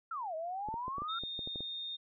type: exponential two-way sweep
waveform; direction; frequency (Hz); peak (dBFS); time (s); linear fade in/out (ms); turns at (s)
sine; down then up; 1396.9 to 622.3 to 1396.9; -36; 0.11-1.19; 5; 0.35
type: clicks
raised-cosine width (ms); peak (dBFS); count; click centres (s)
2; -31; 10; 0.687 / 0.741 / 0.881 / 0.983 / 1.02 / 1.236 / 1.392 / 1.474 / 1.558 / 1.606
type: tone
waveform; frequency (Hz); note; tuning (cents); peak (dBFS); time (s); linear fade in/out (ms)
sine; 3665; A#7; -30; -38; 1.08-1.97; 20
effects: none